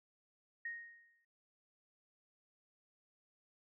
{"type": "tone with exponential decay", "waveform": "sine", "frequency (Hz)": 1864.7, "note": "A#6", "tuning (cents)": 0, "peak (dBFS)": -38, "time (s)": [0.65, 1.25], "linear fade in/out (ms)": 5, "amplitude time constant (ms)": 130, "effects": []}